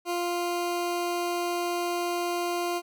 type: tone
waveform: 20% pulse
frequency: 349.2 Hz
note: F4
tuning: in tune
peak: -22 dBFS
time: 0.05-2.82 s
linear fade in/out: 50 ms
effects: none